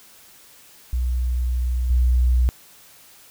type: tone with level steps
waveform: sine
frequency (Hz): 61.74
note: B1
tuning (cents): 0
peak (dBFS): -19 / -14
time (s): 0.93-2.49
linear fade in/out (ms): 0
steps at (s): 1.9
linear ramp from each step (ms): 5
effects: white hiss -49 dBFS RMS until 3.3 s